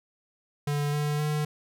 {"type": "tone with pitch steps", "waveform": "square", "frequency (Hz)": [145.6, 147.97, 150.39], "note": ["D3", "D3", "D3"], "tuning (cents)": [-15, 13, 41], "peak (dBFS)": -26, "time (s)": [0.67, 1.45], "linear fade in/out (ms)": 5, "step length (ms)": 260, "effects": []}